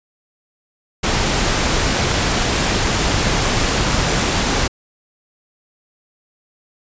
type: noise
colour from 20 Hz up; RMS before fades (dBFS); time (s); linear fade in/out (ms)
pink; -17; 1.03-4.68; 10
effects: resampled to 16000 Hz